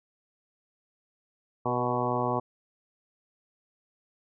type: harmonic tone with a mistuned harmonic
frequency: 123.47 Hz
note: B2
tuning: in tune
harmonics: 1 / 2 / 3 / 4 / 5 / 6 / 7 / 8 / 9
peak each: -34 / -34 / -34 / -34 / -34 / -34 / -34 / -34 / -34 dBFS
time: 1.65-2.4 s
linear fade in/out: 10 ms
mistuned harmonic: 4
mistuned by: -30 cents
effects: none